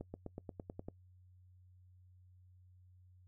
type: accelerating click train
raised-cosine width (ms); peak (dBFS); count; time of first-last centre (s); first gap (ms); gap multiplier
2; -30; 9; 0.01-0.885; 130; 0.95
effects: noise-tail reverb RT60 0.1 s tail -23 dB re dry + added 91 Hz sine -60 dBFS peak until 3.27 s